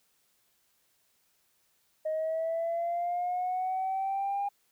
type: linear sweep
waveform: sine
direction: up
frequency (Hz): 622.3 to 809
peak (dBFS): -27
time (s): 2.05-4.49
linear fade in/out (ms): 10
effects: tanh soft clip ceiling -25 dBFS + white hiss -71 dBFS RMS until 4.71 s